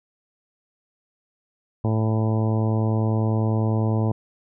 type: harmonic tone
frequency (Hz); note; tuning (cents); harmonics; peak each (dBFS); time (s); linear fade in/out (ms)
110; A2; 0; 1 / 2 / 3 / 4 / 5 / 6 / 7 / 8 / 9; -20 / -26 / -30 / -32 / -34 / -36 / -37 / -38 / -39; 1.84-4.12; 5
effects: none